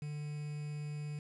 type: tone with quantisation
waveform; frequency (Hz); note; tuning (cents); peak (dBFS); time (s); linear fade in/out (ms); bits
triangle; 148.6; D3; +21; -36; 0.02-1.19; 2; 9
effects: resampled to 24000 Hz